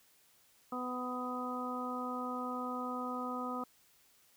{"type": "harmonic tone", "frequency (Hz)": 250, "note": "B3", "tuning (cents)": 21, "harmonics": [1, 2, 3, 4, 5], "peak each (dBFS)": [-40, -44, -45, -45, -40], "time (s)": [0.72, 3.64], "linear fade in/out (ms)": 5, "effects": ["white hiss -67 dBFS RMS until 4.36 s"]}